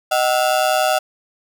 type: ring-modulated tone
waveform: 35% pulse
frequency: 688 Hz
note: F5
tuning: 26 cents flat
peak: -10 dBFS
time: 0.11-0.99 s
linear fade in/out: 10 ms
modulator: 65.2 Hz
effects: none